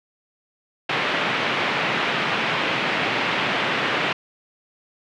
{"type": "band-pass noise", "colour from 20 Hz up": "white", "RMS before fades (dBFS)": -23, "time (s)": [0.89, 4.13], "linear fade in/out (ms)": 5, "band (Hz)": [130, 2900], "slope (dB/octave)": 24, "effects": []}